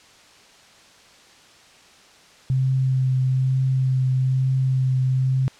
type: tone with vibrato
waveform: sine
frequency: 130.7 Hz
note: C3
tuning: 1 cent flat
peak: -17 dBFS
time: 2.5-5.48 s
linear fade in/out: 0 ms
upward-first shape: triangle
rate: 1.1 Hz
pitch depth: 16 cents each way
effects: white hiss -50 dBFS RMS until 5.59 s + low-pass 6000 Hz 12 dB/octave